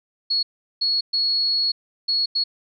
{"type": "tone bursts at uneven times", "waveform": "sine", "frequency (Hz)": 4347, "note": "C#8", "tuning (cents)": -35, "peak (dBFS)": -18, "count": 5, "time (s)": [[0.3, 0.43], [0.81, 1.01], [1.13, 1.72], [2.08, 2.26], [2.35, 2.44]], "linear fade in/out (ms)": 10, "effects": []}